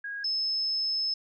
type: tone pair in turn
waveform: sine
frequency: 1642 / 5213 Hz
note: G#6 / E8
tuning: -20 / -20 cents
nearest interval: octave + minor sixth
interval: 2000 cents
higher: second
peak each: -33 / -26 dBFS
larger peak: second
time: 0.04-0.24 / 0.24-1.14 s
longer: second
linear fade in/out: 5 ms
effects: none